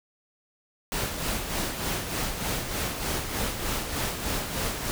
pink noise with tremolo, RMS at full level -28 dBFS, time 0.92-4.91 s, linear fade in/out 0 ms, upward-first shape sine, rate 3.3 Hz, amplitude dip 50%, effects none

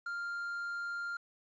triangle tone with quantisation, 1396.9 Hz, F6, in tune, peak -34 dBFS, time 0.06-1.17 s, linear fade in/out 5 ms, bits 10, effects resampled to 16000 Hz

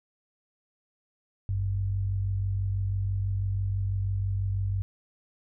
sine tone pair together, 51.91 / 98 Hz, G#1 / G2, 0 / 0 cents, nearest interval major seventh, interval 1100 cents, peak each -33 / -26 dBFS, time 1.49-4.82 s, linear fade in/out 0 ms, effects none

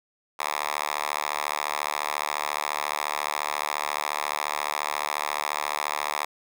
5% pulse tone with high-pass filter, 74.3 Hz, D2, 21 cents sharp, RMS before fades -29 dBFS, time 0.39-6.25 s, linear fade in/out 5 ms, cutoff 1100 Hz, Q 2, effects none

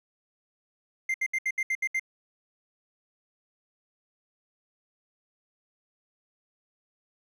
triangle tone bursts, 2093 Hz, C7, in tune, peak -23 dBFS, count 8, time 1.09-1.996 s, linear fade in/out 5 ms, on 52 ms, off 70 ms, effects none

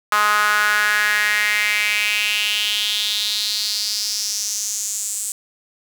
sawtooth tone with high-pass filter sweep, 209.2 Hz, G#3, 13 cents sharp, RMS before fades -20 dBFS, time 0.12-5.32 s, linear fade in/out 2 ms, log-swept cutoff 1200 to 8100 Hz, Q 4.5, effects 7-bit

